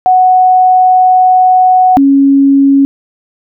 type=tone pair in turn; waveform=sine; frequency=740 / 276.1 Hz; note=F#5 / C#4; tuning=0 / -7 cents; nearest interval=octave + perfect fourth; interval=1707 cents; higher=first; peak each=-3 dBFS; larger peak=neither; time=0.06-1.97 / 1.97-2.85 s; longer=first; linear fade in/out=0 ms; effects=none